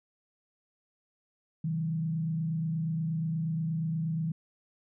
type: tone with frequency modulation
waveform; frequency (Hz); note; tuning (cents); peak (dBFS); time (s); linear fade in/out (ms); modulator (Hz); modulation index
sine; 161.2; E3; -38; -28; 1.64-4.32; 5; 28.4; 0.49
effects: none